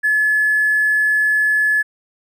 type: tone with hard clipping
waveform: triangle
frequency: 1714 Hz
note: A6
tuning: 46 cents flat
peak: -13 dBFS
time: 0.03-1.83 s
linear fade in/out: 20 ms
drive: 3 dB
effects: none